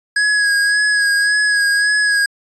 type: tone with vibrato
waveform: square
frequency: 1661.2 Hz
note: G#6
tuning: in tune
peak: -13 dBFS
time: 0.16-2.26 s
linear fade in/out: 5 ms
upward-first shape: sine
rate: 1.8 Hz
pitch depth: 29 cents each way
effects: resampled to 24000 Hz